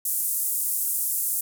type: band-pass noise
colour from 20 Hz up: white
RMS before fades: -26 dBFS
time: 0.05-1.41 s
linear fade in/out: 5 ms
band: 8700 to 15000 Hz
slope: 24 dB/octave
effects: none